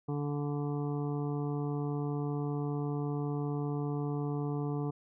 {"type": "harmonic tone", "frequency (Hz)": 145.2, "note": "D3", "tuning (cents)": -19, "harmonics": [1, 2, 3, 5, 6, 7, 8], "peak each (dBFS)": [-33, -37, -39, -46, -50, -50, -51], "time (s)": [0.08, 4.91], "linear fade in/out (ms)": 10, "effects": []}